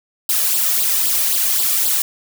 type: noise with flanger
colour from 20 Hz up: blue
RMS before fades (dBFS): -17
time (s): 0.29-2.02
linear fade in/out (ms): 2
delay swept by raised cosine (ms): 0.23 to 1.73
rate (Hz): 3.8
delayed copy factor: +0.7
effects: none